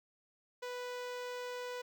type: tone with notch filter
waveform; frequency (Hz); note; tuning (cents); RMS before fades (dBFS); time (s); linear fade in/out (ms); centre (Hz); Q
sawtooth; 493.9; B4; 0; -42; 0.62-1.82; 10; 11000; 0.71
effects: none